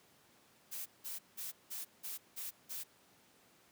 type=noise bursts; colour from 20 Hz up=blue; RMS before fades=-43 dBFS; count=7; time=0.71-2.84 s; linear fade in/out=20 ms; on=150 ms; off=180 ms; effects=pink hiss -66 dBFS RMS until 3.71 s + high-pass 150 Hz 12 dB/octave